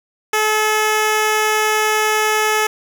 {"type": "tone", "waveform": "10% pulse", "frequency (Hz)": 430, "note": "A4", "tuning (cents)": -40, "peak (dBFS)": -6, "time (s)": [0.33, 2.67], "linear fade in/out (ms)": 5, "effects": []}